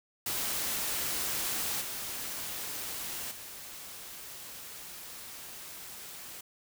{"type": "noise with level steps", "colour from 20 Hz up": "white", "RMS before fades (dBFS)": [-33, -38, -45], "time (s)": [0.26, 6.41], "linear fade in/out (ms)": 5, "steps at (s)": [1.81, 3.31], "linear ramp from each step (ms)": 5, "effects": []}